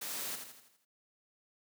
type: noise with echo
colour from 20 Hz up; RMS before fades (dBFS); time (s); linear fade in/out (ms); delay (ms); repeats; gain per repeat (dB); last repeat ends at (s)
white; -40; 0.01-0.36; 10; 82; 6; -6; 0.852
effects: high-pass 150 Hz 12 dB/octave